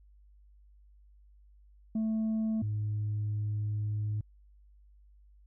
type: tone pair in turn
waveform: sine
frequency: 220 / 105.49 Hz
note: A3 / G#2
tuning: 0 / +28 cents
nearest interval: octave + minor second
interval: 1272 cents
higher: first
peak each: -25 / -28 dBFS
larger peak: first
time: 1.95-2.62 / 2.62-4.21 s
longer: second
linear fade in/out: 5 ms
effects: tanh soft clip ceiling -27 dBFS + added 50 Hz sine -56 dBFS peak until 5.46 s